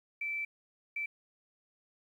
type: tone bursts at uneven times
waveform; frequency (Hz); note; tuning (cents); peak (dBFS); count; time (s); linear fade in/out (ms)
sine; 2326; D7; -17; -33; 2; 0.21-0.45 / 0.96-1.06; 5
effects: 11-bit